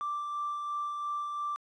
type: tone with tremolo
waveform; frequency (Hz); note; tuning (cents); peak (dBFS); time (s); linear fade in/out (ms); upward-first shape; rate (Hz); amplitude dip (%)
triangle; 1174.7; D6; 0; -27; 0.01-1.56; 0; sine; 2.9; 40
effects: tanh soft clip ceiling -28 dBFS + resampled to 24000 Hz